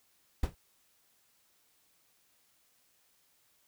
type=noise with exponential decay; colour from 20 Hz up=brown; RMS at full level=-25 dBFS; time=0.43-0.55 s; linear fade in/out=5 ms; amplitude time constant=26 ms; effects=white hiss -70 dBFS RMS until 3.67 s